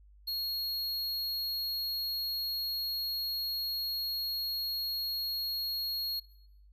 square tone, 4300 Hz, C8, 47 cents sharp, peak -33 dBFS, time 0.27-6.2 s, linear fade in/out 10 ms, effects noise-tail reverb RT60 0.8 s tail -18 dB re dry + added 50 Hz sine -55 dBFS peak until 6.72 s

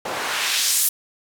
white noise with band-pass filter sweep, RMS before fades -22 dBFS, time 0.05-0.89 s, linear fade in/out 5 ms, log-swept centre 500 to 12000 Hz, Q 0.88, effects none

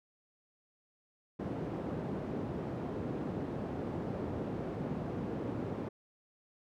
white band-pass noise, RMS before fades -38 dBFS, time 1.39-5.89 s, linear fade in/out 10 ms, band 100 to 350 Hz, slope 12 dB/octave, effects none

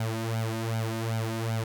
sawtooth tone with flanger, 112.8 Hz, A2, 44 cents sharp, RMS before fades -30 dBFS, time 0-1.64 s, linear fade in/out 5 ms, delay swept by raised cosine 1.3 to 3.3 ms, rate 2.6 Hz, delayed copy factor +0.85, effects none

